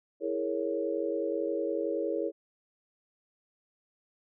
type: chord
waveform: sine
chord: A# half-diminished seventh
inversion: second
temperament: equal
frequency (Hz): 329.6 / 415.3 / 466.2 / 554.4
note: E4 / G#4 / A#4 / C#5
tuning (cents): 0 / 0 / 0 / 0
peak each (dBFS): -34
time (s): 0.2-2.32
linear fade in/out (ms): 50
effects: none